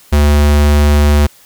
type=tone; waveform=square; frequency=73.42 Hz; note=D2; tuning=in tune; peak=-7 dBFS; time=0.12-1.27 s; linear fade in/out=10 ms; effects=white hiss -44 dBFS RMS until 1.45 s